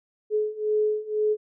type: beating tone pair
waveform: sine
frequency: 424.9 / 426.9 Hz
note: G#4 / G#4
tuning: +40 / +48 cents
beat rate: 2 Hz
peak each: -26 / -24 dBFS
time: 0.3-1.37 s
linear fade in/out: 50 ms
effects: none